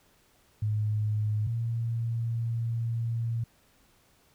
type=tone pair in turn; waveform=sine; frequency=106.5 / 115.73 Hz; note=G#2 / A#2; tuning=+44 / -12 cents; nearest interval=minor second; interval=144 cents; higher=second; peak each=-25 / -27 dBFS; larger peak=first; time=0.62-1.47 / 1.47-3.44 s; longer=second; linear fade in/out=5 ms; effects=pink hiss -64 dBFS RMS until 4.34 s